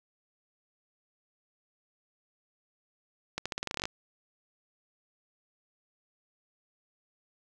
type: accelerating click train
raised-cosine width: 0.2 ms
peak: -15 dBFS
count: 13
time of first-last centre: 3.38-3.855 s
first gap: 76 ms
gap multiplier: 0.87
effects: none